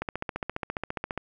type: click train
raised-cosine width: 0.5 ms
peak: -15 dBFS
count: 18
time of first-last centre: 0.02-1.176 s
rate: 14.7 Hz
effects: none